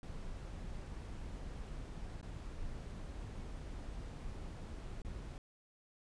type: noise with dropouts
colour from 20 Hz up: brown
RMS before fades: -45 dBFS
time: 0.03-5.38 s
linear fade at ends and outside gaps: 1 ms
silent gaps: 2.213-2.228 / 5.019-5.048 s
effects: resampled to 22050 Hz